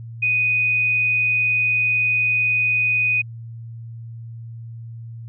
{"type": "tone", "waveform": "sine", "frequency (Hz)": 2489, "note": "D#7", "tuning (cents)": 0, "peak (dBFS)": -16, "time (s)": [0.22, 3.22], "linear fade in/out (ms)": 10, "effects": ["added 115 Hz sine -32 dBFS peak until 5.28 s"]}